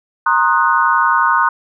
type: chord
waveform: sine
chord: C half-diminished seventh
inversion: third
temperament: equal with one note detuned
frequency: 932.3 / 1063.6 / 1244.5 / 1480 Hz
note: Bb5 / C6 / Eb6 / Gb6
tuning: 0 / +28 / 0 / 0 cents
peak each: -16 dBFS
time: 0.26-1.49 s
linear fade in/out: 5 ms
effects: none